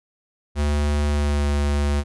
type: tone with pitch glide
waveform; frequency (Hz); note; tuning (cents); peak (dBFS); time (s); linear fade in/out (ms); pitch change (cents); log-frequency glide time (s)
square; 73.42 to 72.16; D2 to D2; 0 to -30; -19; 0.55-2.04; 50; -30; 1.07-1.47
effects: resampled to 24000 Hz